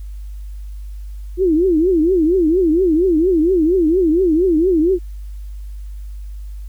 sine tone with vibrato, 342 Hz, F4, 36 cents flat, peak -11 dBFS, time 1.37-4.99 s, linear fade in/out 50 ms, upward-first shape triangle, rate 4.3 Hz, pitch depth 240 cents each way, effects added 50 Hz sine -27 dBFS peak until 6.68 s + white hiss -56 dBFS RMS until 6.68 s

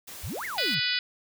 white noise, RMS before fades -42 dBFS, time 0.07-0.75 s, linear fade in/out 10 ms
sine exponential two-way sweep, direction up then down, 58.2 to 2217 to 118.3 Hz, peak -32 dBFS, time 0.23-0.8 s, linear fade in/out 10 ms, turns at 0.45 s
harmonic tone, 493.9 Hz, B4, in tune, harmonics 3 / 4 / 5 / 6 / 7 / 8 / 9 / 10, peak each -33 / -33 / -33 / -33 / -33 / -33 / -33 / -33 dBFS, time 0.58-0.99 s, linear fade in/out 2 ms
effects none

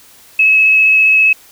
sine tone with vibrato, 2580 Hz, E7, 38 cents flat, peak -6 dBFS, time 0.39-1.33 s, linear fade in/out 5 ms, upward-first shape sine, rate 15 Hz, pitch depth 12 cents each way, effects white hiss -43 dBFS RMS until 1.51 s

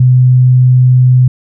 sine tone, 126.8 Hz, B2, 46 cents sharp, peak -3 dBFS, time 0-1.28 s, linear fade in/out 5 ms, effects none

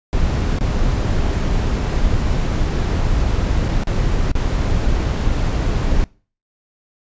brown noise with dropouts, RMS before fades -17 dBFS, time 0.13-6.04 s, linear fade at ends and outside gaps 0 ms, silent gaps 0.587-0.609 / 3.684-3.688 / 3.835-3.872 / 4.315-4.353 s, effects noise-tail reverb RT60 0.4 s tail -24 dB re dry + resampled to 16000 Hz

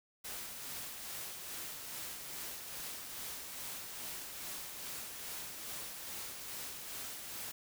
white noise with tremolo, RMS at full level -43 dBFS, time 0.24-7.52 s, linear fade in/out 10 ms, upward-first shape sine, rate 2.4 Hz, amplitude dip 35%, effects none

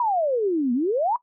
sine exponential two-way sweep, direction down then up, 997 to 233.1 to 997 Hz, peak -19 dBFS, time 0-1.16 s, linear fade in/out 2 ms, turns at 0.73 s, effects noise-tail reverb RT60 0.1 s tail -17 dB re dry

